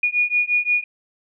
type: beating tone pair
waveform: sine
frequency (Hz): 2445 / 2450.7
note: D#7 / D#7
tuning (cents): -31 / -27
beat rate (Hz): 5.7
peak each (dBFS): -20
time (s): 0.03-0.84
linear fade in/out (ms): 5
effects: none